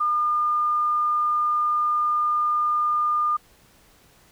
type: tone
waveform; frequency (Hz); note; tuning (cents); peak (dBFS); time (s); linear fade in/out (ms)
sine; 1210; D#6; -49; -19; 0-3.37; 10
effects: pink hiss -56 dBFS RMS until 4.31 s